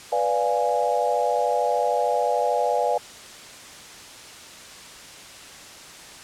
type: chord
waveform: sine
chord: B diminished seventh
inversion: none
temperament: equal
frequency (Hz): 493.9 / 587.3 / 698.5 / 830.6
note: B4 / D5 / F5 / Ab5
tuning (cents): 0 / 0 / 0 / 0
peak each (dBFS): -25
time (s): 0.12-2.98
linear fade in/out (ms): 5
effects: white hiss -42 dBFS RMS until 6.23 s + low-pass 8000 Hz 12 dB/octave